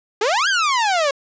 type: exponential two-way sweep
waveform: sawtooth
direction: up then down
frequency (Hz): 392 to 1661.2 to 541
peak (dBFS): -12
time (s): 0.21-1.11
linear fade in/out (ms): 5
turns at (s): 0.48
effects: resampled to 16000 Hz + 9-bit